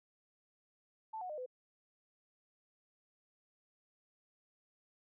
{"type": "tone with pitch steps", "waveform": "sine", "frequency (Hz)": [880, 731.5, 608, 505.4], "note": ["A5", "F#5", "D#5", "B4"], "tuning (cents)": [0, -20, -40, 40], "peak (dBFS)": -40, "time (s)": [1.13, 1.462], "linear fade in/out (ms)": 10, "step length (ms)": 83, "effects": []}